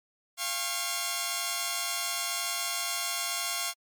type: tone cluster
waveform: 5% pulse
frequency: 693 / 802 / 1090 Hz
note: F5 / G5 / C#6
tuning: -14 / +39 / -29 cents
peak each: -22 / -28 / -20 dBFS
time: 0.37-3.74 s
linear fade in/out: 50 ms
effects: MP3 96 kbps